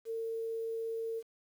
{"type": "tone with quantisation", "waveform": "sine", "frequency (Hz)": 452.8, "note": "A4", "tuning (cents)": 50, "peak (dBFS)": -34, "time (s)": [0.05, 1.23], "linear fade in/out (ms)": 50, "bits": 10, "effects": []}